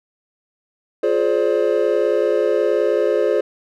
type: chord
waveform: triangle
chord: D half-diminished seventh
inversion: first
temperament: just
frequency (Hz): 352.4 / 422.9 / 528.6 / 587.3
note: F4 / Ab4 / C5 / D5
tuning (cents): +16 / +31 / +18 / 0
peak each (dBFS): -20 / -17 / -18 / -20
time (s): 1.03-3.41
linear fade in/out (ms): 5
effects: none